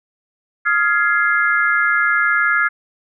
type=chord; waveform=sine; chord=F minor seventh; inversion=third; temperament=just; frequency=1257.2 / 1396.9 / 1676.3 / 2095 Hz; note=Eb6 / F6 / Ab6 / C7; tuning=+18 / 0 / +16 / +2 cents; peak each=-22 / -17 / -17 / -22 dBFS; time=0.65-2.69 s; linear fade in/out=20 ms; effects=none